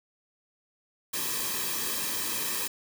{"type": "noise with comb filter", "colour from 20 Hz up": "white", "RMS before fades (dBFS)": -31, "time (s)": [1.13, 2.68], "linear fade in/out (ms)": 10, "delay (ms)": 1.4, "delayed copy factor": -0.75, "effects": []}